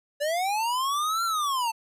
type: linear two-way sweep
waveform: square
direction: up then down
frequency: 567 to 1383 to 879 Hz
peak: -25 dBFS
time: 0.2-1.72 s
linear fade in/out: 20 ms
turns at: 1.24 s
effects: resampled to 32000 Hz